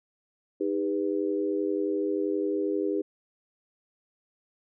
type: chord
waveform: sine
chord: Eb augmented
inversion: none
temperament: equal with one note detuned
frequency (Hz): 311.1 / 401.6 / 493.9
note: Eb4 / G4 / B4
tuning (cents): 0 / +42 / 0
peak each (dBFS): -29 / -28 / -33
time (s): 0.6-3.02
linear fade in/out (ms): 10
effects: none